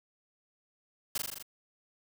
white noise with echo, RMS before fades -32 dBFS, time 1.15-1.18 s, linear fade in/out 5 ms, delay 41 ms, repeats 6, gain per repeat -2 dB, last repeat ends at 1.426 s, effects none

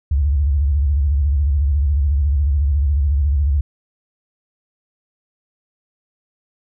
sine tone with vibrato, 71.1 Hz, C#2, 45 cents sharp, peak -13 dBFS, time 0.11-3.61 s, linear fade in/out 5 ms, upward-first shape square, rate 14 Hz, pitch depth 120 cents each way, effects none

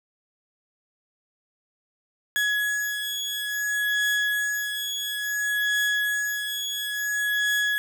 35% pulse beating tone pair, 1680 / 1680.58 Hz, G#6 / G#6, +19 / +20 cents, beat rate 0.58 Hz, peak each -25 dBFS, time 2.36-7.78 s, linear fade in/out 0 ms, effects 10-bit

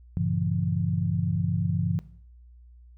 sine chord, G diminished seventh, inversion none, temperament just, 98 / 117.6 / 141.12 / 169.34 Hz, G2 / Bb2 / Db3 / Fb3, 0 / +16 / +31 / +47 cents, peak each -28 / -33 / -29 / -27 dBFS, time 0.17-1.99 s, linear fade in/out 0 ms, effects noise-tail reverb RT60 0.6 s tail -18 dB re dry + added 60 Hz sine -48 dBFS peak until 2.97 s

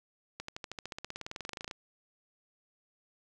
accelerating click train, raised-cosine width 0.2 ms, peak -22 dBFS, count 25, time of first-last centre 0.4-1.712 s, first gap 84 ms, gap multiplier 0.96, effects none

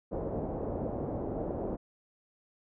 white low-pass noise, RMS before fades -35 dBFS, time 0.11-1.77 s, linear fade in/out 20 ms, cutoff 610 Hz, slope 24 dB/octave, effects none

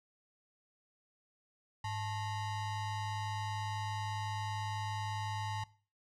square ring-modulated tone, 489 Hz, B4, 17 cents flat, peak -34 dBFS, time 1.84-5.64 s, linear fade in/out 5 ms, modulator 386 Hz, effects noise-tail reverb RT60 0.4 s tail -19 dB re dry + low-pass 7000 Hz 12 dB/octave

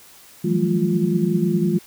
sine tone cluster, 162.8 / 178 / 187.9 / 214.2 / 350.1 Hz, E3 / F3 / F#3 / A3 / F4, -21 / +33 / +27 / -46 / +4 cents, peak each -23 dBFS, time 0.44-1.79 s, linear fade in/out 10 ms, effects white hiss -47 dBFS RMS until 1.86 s

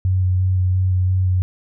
sine tone with vibrato, 92.5 Hz, F#2, in tune, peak -14 dBFS, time 0.05-1.42 s, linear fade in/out 0 ms, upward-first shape square, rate 2.9 Hz, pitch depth 13 cents each way, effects none

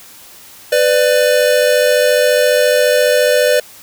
square tone pair together, 499.4 / 593.9 Hz, B4 / D5, +19 / +19 cents, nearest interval minor third, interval 300 cents, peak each -13 dBFS, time 0.72-3.6 s, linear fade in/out 5 ms, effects white hiss -39 dBFS RMS until 3.82 s

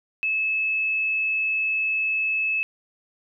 sine tone, 2600 Hz, E7, 24 cents flat, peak -21 dBFS, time 0.23-2.63 s, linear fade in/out 0 ms, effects none

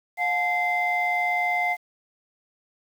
sine tone cluster, 715 / 859 / 2077 Hz, F5 / A5 / C7, +41 / -42 / -13 cents, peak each -24 / -31 / -23 dBFS, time 0.17-1.77 s, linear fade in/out 50 ms, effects tanh soft clip ceiling -15 dBFS + 8-bit

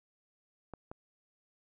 clicks, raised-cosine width 1 ms, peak -29 dBFS, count 2, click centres 0.737 / 0.915 s, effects none

